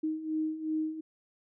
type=beating tone pair; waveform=sine; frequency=311.1 / 313.8 Hz; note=D#4 / D#4; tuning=0 / +15 cents; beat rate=2.7 Hz; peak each=-36 / -31 dBFS; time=0.03-1.01 s; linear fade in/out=10 ms; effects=none